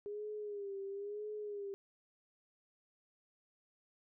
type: tone with vibrato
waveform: sine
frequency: 407.6 Hz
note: G#4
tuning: 32 cents flat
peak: -40 dBFS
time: 0.06-1.74 s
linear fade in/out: 0 ms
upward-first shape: sine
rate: 1 Hz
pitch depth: 68 cents each way
effects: none